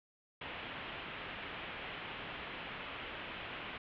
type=low-pass noise; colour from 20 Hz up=white; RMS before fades=-45 dBFS; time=0.41-3.78 s; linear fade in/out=5 ms; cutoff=3200 Hz; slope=48 dB/octave; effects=none